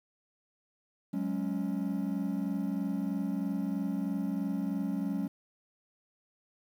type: chord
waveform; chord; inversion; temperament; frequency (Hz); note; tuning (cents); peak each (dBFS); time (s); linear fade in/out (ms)
triangle; F# suspended second; none; just; 185 / 208.1 / 277.5; F#3 / G#3 / C#4; 0 / +4 / +2; -32; 1.13-5.28; 10
effects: tanh soft clip ceiling -21 dBFS + 10-bit